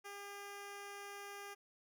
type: tone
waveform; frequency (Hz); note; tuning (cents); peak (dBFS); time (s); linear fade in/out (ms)
10% pulse; 403; G4; +48; -39; 0.04-1.55; 20
effects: none